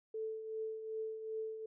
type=tone with tremolo; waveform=sine; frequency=440 Hz; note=A4; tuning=in tune; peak=-36 dBFS; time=0.14-1.66 s; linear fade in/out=5 ms; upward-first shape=triangle; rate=2.6 Hz; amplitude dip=60%; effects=none